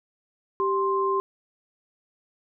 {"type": "tone pair together", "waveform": "sine", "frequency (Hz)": [390.3, 1049.2], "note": ["G4", "C6"], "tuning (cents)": [-8, 4], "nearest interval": "octave + perfect fourth", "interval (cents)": 1712, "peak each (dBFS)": -24, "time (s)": [0.6, 1.2], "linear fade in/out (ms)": 0, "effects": []}